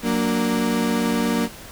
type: chord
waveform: 35% pulse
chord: Gb augmented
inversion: none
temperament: equal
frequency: 185 / 233.1 / 293.7 Hz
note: Gb3 / Bb3 / D4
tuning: 0 / 0 / 0 cents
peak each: -24 / -19 / -25 dBFS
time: 0.02-1.49 s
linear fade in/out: 50 ms
effects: pink hiss -40 dBFS RMS until 1.71 s